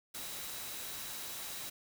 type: tone in noise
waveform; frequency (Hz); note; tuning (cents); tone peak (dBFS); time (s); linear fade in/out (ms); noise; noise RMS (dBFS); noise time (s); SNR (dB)
sine; 3896; B7; -24; -52; 0.14-1.7; 10; white; -43; 0.14-1.7; -12
effects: none